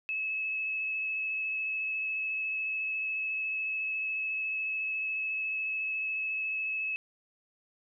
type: tone with vibrato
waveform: sine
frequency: 2591 Hz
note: E7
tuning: 30 cents flat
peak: -30 dBFS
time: 0.09-6.96 s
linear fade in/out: 0 ms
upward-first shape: sine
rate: 14 Hz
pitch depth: 13 cents each way
effects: none